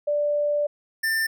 sine / square tone pair in turn, 587.3 / 1789.6 Hz, D5 / A6, 0 / +29 cents, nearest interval octave + perfect fifth, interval 1929 cents, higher second, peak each -20 / -22 dBFS, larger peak first, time 0.07-0.67 / 1.03-1.27 s, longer first, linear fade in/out 10 ms, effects none

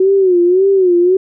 sine tone with vibrato, 370 Hz, F#4, in tune, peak -7 dBFS, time 0-1.17 s, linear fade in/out 5 ms, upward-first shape sine, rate 1.8 Hz, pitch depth 110 cents each way, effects none

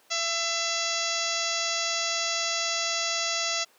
harmonic tone with a mistuned harmonic, 672 Hz, E5, 33 cents sharp, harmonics 1 / 2 / 3 / 4 / 5 / 6 / 7 / 8 / 9 / 10, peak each -35 / -35 / -35 / -35 / -35 / -35 / -35 / -35 / -35 / -35 dBFS, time 0.1-3.65 s, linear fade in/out 20 ms, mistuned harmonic 2, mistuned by -19 cents, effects pink hiss -60 dBFS RMS until 3.78 s + high-pass 400 Hz 12 dB/octave

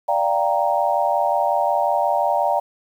sine chord, G minor seventh, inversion second, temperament equal, 587.3 / 698.5 / 784 / 932.3 Hz, D5 / F5 / G5 / Bb5, 0 / 0 / 0 / 0 cents, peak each -22 dBFS, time 0.08-2.6 s, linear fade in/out 10 ms, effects 8-bit

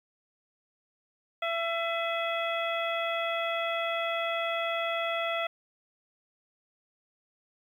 harmonic tone with a mistuned harmonic, 670 Hz, E5, 28 cents sharp, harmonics 1 / 2 / 3 / 4 / 5, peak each -31 / -34 / -36 / -37 / -38 dBFS, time 1.42-5.47 s, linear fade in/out 5 ms, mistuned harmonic 4, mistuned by -77 cents, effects 10-bit

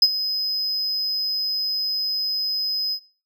triangle tone with ADSR envelope, 5050 Hz, D#8, 25 cents sharp, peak -6 dBFS, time 0.02-3 s, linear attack 5 ms, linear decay 42 ms, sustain -15 dB, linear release 75 ms, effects noise-tail reverb RT60 0.4 s tail -19 dB re dry + tanh soft clip ceiling -4 dBFS

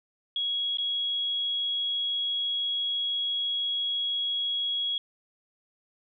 sine tone with dropouts, 3322 Hz, G#7, in tune, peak -26 dBFS, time 0.36-4.98 s, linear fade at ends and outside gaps 2 ms, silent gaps 0.772-0.784 s, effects none

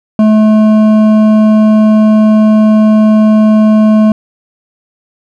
sine tone with hard clipping, 215.6 Hz, A3, 35 cents flat, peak -5 dBFS, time 0.19-4.12 s, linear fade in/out 2 ms, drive 9 dB, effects none

